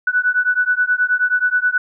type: beating tone pair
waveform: sine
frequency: 1480 / 1489.4 Hz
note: F#6 / F#6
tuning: 0 / +11 cents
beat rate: 9.4 Hz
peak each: -17 dBFS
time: 0.07-1.78 s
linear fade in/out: 5 ms
effects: none